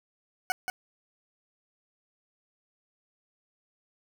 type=tone with echo; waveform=20% pulse; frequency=741 Hz; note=F#5; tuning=2 cents sharp; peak=-20 dBFS; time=0.5-0.52 s; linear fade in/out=0 ms; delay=180 ms; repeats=1; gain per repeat=-5 dB; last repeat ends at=0.7 s; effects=none